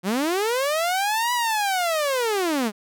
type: linear two-way sweep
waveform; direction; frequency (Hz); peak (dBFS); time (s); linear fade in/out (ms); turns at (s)
sawtooth; up then down; 170.6 to 987.8 to 196.2; -17; 0.03-2.72; 50; 1.33
effects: none